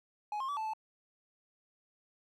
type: tone with pitch steps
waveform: triangle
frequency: 839 / 1065 / 1148 / 877 / 872 Hz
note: G#5 / C6 / D6 / A5 / A5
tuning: +17 / +30 / -40 / -6 / -16 cents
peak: -32 dBFS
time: 0.32-0.735 s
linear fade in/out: 2 ms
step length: 83 ms
effects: none